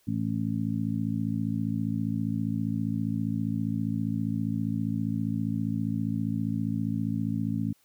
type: harmonic tone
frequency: 55 Hz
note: A1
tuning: in tune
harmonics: 2 / 3 / 4 / 5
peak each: -32 / -33 / -30 / -33 dBFS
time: 0.07-7.73 s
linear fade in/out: 10 ms
effects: white hiss -66 dBFS RMS until 7.84 s